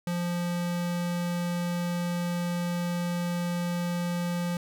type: tone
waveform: square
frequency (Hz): 174.5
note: F3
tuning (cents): -1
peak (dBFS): -28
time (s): 0.07-4.57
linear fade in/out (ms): 2
effects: none